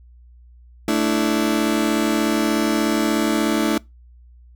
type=chord; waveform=35% pulse; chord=A suspended fourth; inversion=none; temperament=just; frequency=220 / 293.3 / 330 Hz; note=A3 / D4 / E4; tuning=0 / -2 / +2 cents; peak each=-20 dBFS; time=0.88-3.78 s; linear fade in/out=2 ms; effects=noise-tail reverb RT60 0.2 s tail -24 dB re dry + added 60 Hz sine -44 dBFS peak until 4.55 s